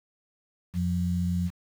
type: tone pair together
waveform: sine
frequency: 88.45 / 176.9 Hz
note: F2 / F3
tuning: +23 / +23 cents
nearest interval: octave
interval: 1200 cents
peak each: -28 / -26 dBFS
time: 0.73-1.51 s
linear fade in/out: 50 ms
effects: 8-bit